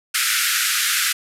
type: band-pass noise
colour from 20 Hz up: pink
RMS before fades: -20 dBFS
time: 0.14-1.13 s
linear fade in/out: 10 ms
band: 1300 to 14000 Hz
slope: 96 dB/octave
effects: none